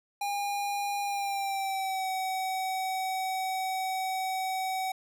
square tone with pitch glide, 810 to 755.8 Hz, G#5 to F#5, -43 to +37 cents, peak -30 dBFS, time 0.21-4.92 s, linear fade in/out 5 ms, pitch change -120 cents, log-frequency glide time 1.02-2.09 s, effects none

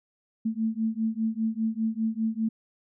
sine beating tone pair, 220 / 225 Hz, A3 / A3, 0 / +39 cents, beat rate 5 Hz, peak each -28 dBFS, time 0.45-2.49 s, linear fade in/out 10 ms, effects none

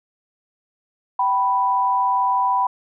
sine tone pair together, 774.3 / 987.8 Hz, G5 / B5, -22 / 0 cents, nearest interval major third, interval 422 cents, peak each -22 / -17 dBFS, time 1.19-2.67 s, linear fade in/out 5 ms, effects none

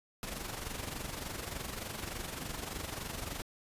pink noise with amplitude modulation, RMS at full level -38 dBFS, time 0.23-3.42 s, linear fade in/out 0 ms, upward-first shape sine, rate 23.4 Hz, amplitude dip 60%, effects resampled to 32000 Hz

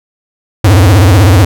square tone with vibrato, 97 Hz, G2, 18 cents flat, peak -3 dBFS, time 0.64-1.45 s, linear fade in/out 5 ms, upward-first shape triangle, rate 16 Hz, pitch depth 290 cents each way, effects none

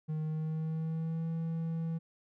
triangle tone with pitch glide, 155.56 to 163.86 Hz, D#3 to E3, 0 to -10 cents, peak -30 dBFS, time 0.08-1.99 s, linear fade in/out 20 ms, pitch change +90 cents, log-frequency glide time 0.22-1.27 s, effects none

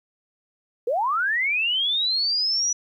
sine linear sweep, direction up, 440 to 5920 Hz, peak -20 dBFS, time 0.87-2.73 s, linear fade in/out 5 ms, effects 10-bit

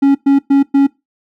triangle tone bursts, 277.2 Hz, C#4, in tune, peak -4 dBFS, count 4, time 0.02-0.87 s, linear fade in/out 10 ms, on 130 ms, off 110 ms, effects noise-tail reverb RT60 0.2 s tail -20 dB re dry

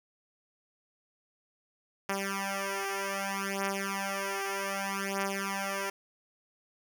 5% pulse beating tone pair, 196 / 196.64 Hz, G3 / G3, 0 / +6 cents, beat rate 0.64 Hz, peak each -23 / -23 dBFS, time 2.09-5.9 s, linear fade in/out 5 ms, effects none

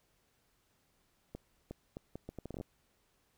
accelerating click train, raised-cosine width 2 ms, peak -29 dBFS, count 13, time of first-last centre 1.35-2.611 s, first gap 360 ms, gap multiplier 0.72, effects pink hiss -74 dBFS RMS until 3.37 s

